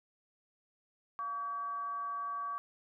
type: tone with frequency modulation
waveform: sine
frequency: 1139 Hz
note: C#6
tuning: 47 cents sharp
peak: -35 dBFS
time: 1.19-2.58 s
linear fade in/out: 0 ms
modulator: 439 Hz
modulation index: 0.27
effects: none